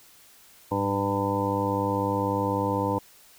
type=harmonic tone with a mistuned harmonic; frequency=100 Hz; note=G2; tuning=35 cents sharp; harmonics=1 / 2 / 3 / 4 / 5 / 6 / 8 / 9 / 10; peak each=-31 / -33 / -30 / -39 / -29 / -39 / -38 / -29 / -33 dBFS; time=0.71-2.99 s; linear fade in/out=10 ms; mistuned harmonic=1; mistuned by=+65 cents; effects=white hiss -54 dBFS RMS until 3.38 s